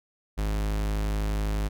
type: tone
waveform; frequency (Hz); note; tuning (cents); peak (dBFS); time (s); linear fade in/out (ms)
45% pulse; 52; G#1; +3; -25; 0.37-1.69; 20
effects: none